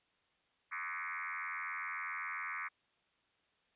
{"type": "tone with frequency modulation", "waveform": "sine", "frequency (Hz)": 1691, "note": "G#6", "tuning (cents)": 31, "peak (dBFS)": -38, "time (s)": [0.71, 2.69], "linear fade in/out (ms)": 20, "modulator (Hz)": 87.4, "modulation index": 6.8, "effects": ["white hiss -75 dBFS RMS until 3.75 s", "resampled to 8000 Hz"]}